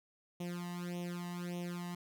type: tone with flanger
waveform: sawtooth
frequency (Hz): 175.6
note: F3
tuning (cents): +10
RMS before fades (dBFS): -41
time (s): 0.4-1.95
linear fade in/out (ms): 5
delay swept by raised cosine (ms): 0.32 to 1.05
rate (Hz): 1.7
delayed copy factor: +0.95
effects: none